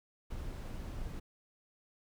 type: noise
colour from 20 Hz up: brown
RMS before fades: -41 dBFS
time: 0.3-1.2 s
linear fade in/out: 10 ms
effects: none